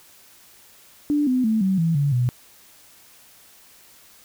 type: tone with pitch steps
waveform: sine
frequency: 293.7 / 254.2 / 220 / 190.44 / 164.83 / 142.67 / 123.49 Hz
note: D4 / C4 / A3 / G3 / E3 / D3 / B2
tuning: 0 / -50 / 0 / -50 / 0 / -50 / 0 cents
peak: -17 dBFS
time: 1.1-2.29 s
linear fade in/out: 0 ms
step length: 170 ms
effects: white hiss -51 dBFS RMS until 4.24 s